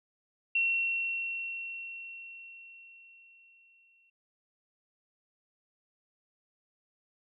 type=tone with exponential decay; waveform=sine; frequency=2723 Hz; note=F7; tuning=44 cents flat; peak=-24 dBFS; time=0.55-4.1 s; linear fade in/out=5 ms; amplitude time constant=770 ms; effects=none

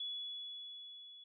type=tone with level ramp; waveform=sine; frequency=3400 Hz; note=G#7; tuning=40 cents sharp; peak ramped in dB=-38 to -53 dBFS; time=0-1.24 s; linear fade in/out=5 ms; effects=none

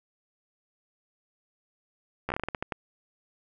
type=slowing click train; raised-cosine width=0.5 ms; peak=-15 dBFS; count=11; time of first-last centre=2.29-2.722 s; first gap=13 ms; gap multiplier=1.25; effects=none

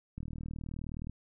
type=click train; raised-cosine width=5 ms; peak=-28 dBFS; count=37; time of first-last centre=0.18-1.096 s; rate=39.3 Hz; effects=none

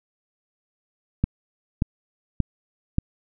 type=click train; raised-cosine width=5 ms; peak=-7 dBFS; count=4; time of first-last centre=1.24-2.984 s; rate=1.72 Hz; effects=none

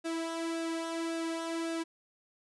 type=tone with flanger; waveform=sawtooth; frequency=329.6 Hz; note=E4; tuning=in tune; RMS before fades=-35 dBFS; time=0.04-1.84 s; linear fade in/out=20 ms; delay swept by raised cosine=0.92 to 2.62 ms; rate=1.8 Hz; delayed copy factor=-0.6; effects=resampled to 24000 Hz

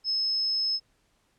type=tone; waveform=sine; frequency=5190 Hz; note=E8; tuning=28 cents flat; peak=-24 dBFS; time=0.04-0.8 s; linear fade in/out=50 ms; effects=pink hiss -69 dBFS RMS until 1.38 s + low-pass 10000 Hz 12 dB/octave

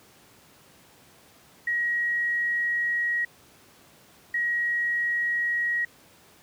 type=tone bursts at uneven times; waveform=sine; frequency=1900 Hz; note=A#6; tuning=33 cents sharp; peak=-23 dBFS; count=2; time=1.67-3.25 / 4.34-5.85 s; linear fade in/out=5 ms; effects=pink hiss -55 dBFS RMS until 6.42 s + high-pass 100 Hz 12 dB/octave

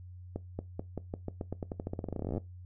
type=accelerating click train; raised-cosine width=2 ms; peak=-22 dBFS; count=30; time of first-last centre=0.36-2.38 s; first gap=230 ms; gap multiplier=0.89; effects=noise-tail reverb RT60 0.2 s tail -19 dB re dry + added 90 Hz sine -45 dBFS peak until 2.65 s

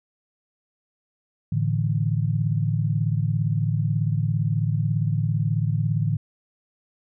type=chord; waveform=sine; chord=A suspended fourth; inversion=none; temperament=equal; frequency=110 / 146.83 / 164.81 Hz; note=A2 / D3 / E3; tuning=0 / 0 / 0 cents; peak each=-23 / -24 / -27 dBFS; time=1.52-6.17 s; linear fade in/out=5 ms; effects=none

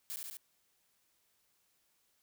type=noise with echo; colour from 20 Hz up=blue; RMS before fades=-41 dBFS; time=0.1-0.16 s; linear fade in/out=0 ms; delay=70 ms; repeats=3; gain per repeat=-2 dB; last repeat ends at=0.37 s; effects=white hiss -75 dBFS RMS until 2.22 s

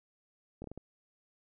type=slowing click train; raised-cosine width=2 ms; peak=-30 dBFS; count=5; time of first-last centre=0.62-0.776 s; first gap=22 ms; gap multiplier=1.4; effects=none

